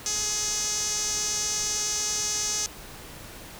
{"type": "tone with band-pass filter", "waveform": "sawtooth", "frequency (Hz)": 420.3, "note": "G#4", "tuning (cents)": 21, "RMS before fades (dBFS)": -28, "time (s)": [0.06, 2.66], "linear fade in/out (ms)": 0, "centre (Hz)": 6200, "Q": 5.2, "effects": ["pink hiss -43 dBFS RMS until 3.59 s"]}